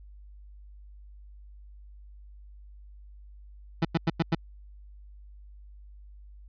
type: tone bursts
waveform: 30% pulse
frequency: 164.81 Hz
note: E3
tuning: in tune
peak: -19 dBFS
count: 5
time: 3.82-4.35 s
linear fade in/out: 5 ms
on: 30 ms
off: 95 ms
effects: added 50 Hz sine -46 dBFS peak until 6.48 s + resampled to 11025 Hz